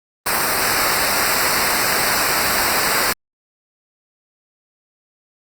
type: noise with comb filter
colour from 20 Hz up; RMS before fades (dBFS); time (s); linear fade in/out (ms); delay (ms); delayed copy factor
pink; -18; 0.26-3.13; 5; 0.3; -0.9
effects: Opus 32 kbps